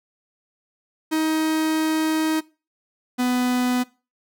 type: tone pair in turn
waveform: 45% pulse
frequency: 315.2 / 249.1 Hz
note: D#4 / B3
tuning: +23 / +15 cents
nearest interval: major third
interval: 408 cents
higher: first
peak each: -19 dBFS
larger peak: neither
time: 1.11-2.41 / 3.18-3.84 s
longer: first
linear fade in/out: 20 ms
effects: noise-tail reverb RT60 0.3 s tail -20 dB re dry